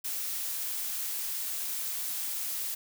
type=noise; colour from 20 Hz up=blue; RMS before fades=-34 dBFS; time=0.04-2.75 s; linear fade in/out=10 ms; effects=none